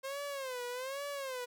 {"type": "tone with vibrato", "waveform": "sawtooth", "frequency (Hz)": 528, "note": "C5", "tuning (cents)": 16, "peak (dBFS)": -34, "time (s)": [0.03, 1.46], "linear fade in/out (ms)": 20, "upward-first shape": "sine", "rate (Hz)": 1.2, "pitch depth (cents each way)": 140, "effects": []}